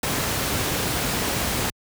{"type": "noise", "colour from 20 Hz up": "pink", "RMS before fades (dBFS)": -24, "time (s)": [0.03, 1.7], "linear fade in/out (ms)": 2, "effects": ["high-pass 60 Hz 12 dB/octave"]}